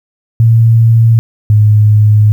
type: tone pair in turn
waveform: sine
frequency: 114.2 / 106.04 Hz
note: A#2 / G#2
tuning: -35 / +37 cents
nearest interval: minor second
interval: 128 cents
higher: first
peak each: -3 dBFS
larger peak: neither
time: 0.4-1.19 / 1.5-2.32 s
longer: second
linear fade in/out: 0 ms
effects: 7-bit